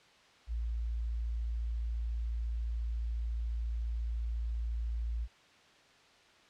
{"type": "tone", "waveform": "sine", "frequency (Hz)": 57.1, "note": "A#1", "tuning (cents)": -35, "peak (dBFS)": -32, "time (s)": [0.47, 5.28], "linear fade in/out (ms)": 50, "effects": ["white hiss -61 dBFS RMS until 6.49 s", "low-pass 4000 Hz 12 dB/octave"]}